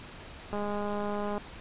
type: click train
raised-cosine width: 1 ms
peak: -21 dBFS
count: 176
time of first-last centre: 0.53-1.38 s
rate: 206 Hz
effects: pink hiss -46 dBFS RMS until 1.6 s + resampled to 8000 Hz